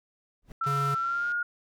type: noise with exponential growth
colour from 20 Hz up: brown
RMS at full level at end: -37 dBFS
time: 0.42-0.52 s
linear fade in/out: 2 ms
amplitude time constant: 21 ms
type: tone with pitch glide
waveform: sine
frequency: 1337 to 1424.7 Hz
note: E6 to F6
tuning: +24 to +34 cents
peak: -26 dBFS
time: 0.61-1.43 s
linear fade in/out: 5 ms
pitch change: +110 cents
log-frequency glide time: 0.95-1.29 s
type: click train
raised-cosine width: 0.2 ms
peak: -33 dBFS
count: 92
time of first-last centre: 0.64-1.319 s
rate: 134 Hz
type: tone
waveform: square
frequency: 140 Hz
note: C#3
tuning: 18 cents sharp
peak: -29 dBFS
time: 0.66-0.95 s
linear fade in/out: 10 ms
effects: none